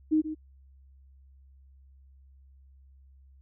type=tone with echo; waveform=sine; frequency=311.1 Hz; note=D#4; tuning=in tune; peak=-20 dBFS; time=0.11-0.22 s; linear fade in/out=20 ms; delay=130 ms; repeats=1; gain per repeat=-11 dB; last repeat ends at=0.35 s; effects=added 67 Hz sine -53 dBFS peak until 3.41 s